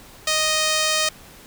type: tone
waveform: 5% pulse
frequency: 622.3 Hz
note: D#5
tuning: in tune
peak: -7 dBFS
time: 0.27-1.09 s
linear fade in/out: 5 ms
effects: pink hiss -45 dBFS RMS until 1.46 s